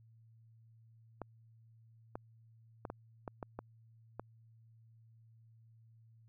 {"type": "clicks", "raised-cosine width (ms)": 1, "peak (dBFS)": -27, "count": 8, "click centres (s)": [1.217, 2.155, 2.852, 2.901, 3.278, 3.428, 3.59, 4.196], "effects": ["added 113 Hz sine -60 dBFS peak until 6.28 s"]}